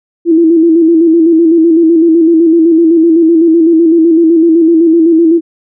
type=tone with vibrato; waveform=sine; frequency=329.6 Hz; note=E4; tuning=in tune; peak=-3 dBFS; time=0.25-5.41 s; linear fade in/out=50 ms; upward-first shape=square; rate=7.9 Hz; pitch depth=50 cents each way; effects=none